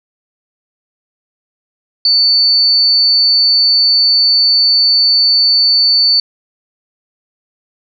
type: tone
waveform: sine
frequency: 4500 Hz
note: C#8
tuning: 25 cents sharp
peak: -7 dBFS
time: 2.05-6.2 s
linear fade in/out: 2 ms
effects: none